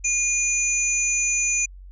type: tone cluster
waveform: sine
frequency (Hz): 2450 / 6160 / 6960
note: D#7 / G8 / A8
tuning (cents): -27 / -31 / -20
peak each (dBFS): -24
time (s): 0.04-1.66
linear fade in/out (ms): 10
effects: added 46 Hz sine -39 dBFS peak until 1.91 s